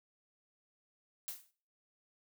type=noise with exponential decay; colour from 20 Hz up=blue; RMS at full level=-38 dBFS; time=1.28-1.51 s; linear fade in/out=0 ms; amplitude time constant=48 ms; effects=noise-tail reverb RT60 0.4 s tail -17 dB re dry